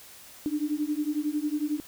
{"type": "beating tone pair", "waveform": "sine", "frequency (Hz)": [293.7, 304.7], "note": ["D4", "D#4"], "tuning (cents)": [0, -36], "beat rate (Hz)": 11, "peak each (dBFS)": -29, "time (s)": [0.46, 1.8], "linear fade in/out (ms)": 0, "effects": ["white hiss -49 dBFS RMS until 1.87 s"]}